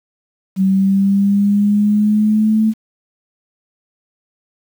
sine linear sweep, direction up, 190 to 220 Hz, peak -10 dBFS, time 0.56-2.74 s, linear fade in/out 50 ms, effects 7-bit

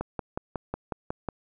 click train, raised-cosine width 1 ms, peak -16 dBFS, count 8, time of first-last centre 0.01-1.287 s, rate 5.48 Hz, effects none

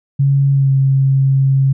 sine tone with pitch glide, 138.59 to 135.35 Hz, C#3 to C#3, 0 to -41 cents, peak -9 dBFS, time 0.19-1.73 s, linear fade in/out 10 ms, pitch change -41 cents, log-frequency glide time 0.52-0.71 s, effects none

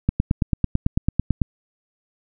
click train, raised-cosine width 5 ms, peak -5 dBFS, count 13, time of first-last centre 0.09-1.417 s, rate 9.04 Hz, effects none

